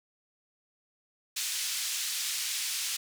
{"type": "band-pass noise", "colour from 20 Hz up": "white", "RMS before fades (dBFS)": -33, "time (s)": [1.36, 2.97], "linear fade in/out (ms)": 10, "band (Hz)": [2600, 7900], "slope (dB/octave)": 12, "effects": []}